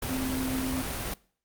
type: tone in noise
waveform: sine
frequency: 260.6 Hz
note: C4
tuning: 7 cents flat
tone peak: -29 dBFS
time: 0.09-0.82 s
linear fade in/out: 5 ms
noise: pink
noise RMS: -33 dBFS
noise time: 0.02-1.14 s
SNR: +1 dB
effects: noise-tail reverb RT60 0.5 s tail -23 dB re dry + Opus 32 kbps